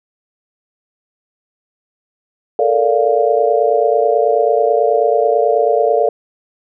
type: chord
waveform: sine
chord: Bb major seventh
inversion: third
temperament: just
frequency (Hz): 437 / 466.2 / 582.7 / 699.2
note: A4 / Bb4 / D5 / F5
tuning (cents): -12 / 0 / -14 / +2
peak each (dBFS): -16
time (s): 2.59-6.09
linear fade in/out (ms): 2
effects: none